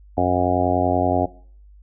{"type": "harmonic tone", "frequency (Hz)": 90.4, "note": "F#2", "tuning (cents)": -40, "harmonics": [1, 2, 3, 4, 5, 6, 7, 8, 9], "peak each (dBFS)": [-25, -29, -23, -27, -28, -27, -24, -22, -27], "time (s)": [0.17, 1.26], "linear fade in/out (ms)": 10, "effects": ["noise-tail reverb RT60 0.5 s tail -20 dB re dry", "added 50 Hz sine -44 dBFS peak until 1.82 s"]}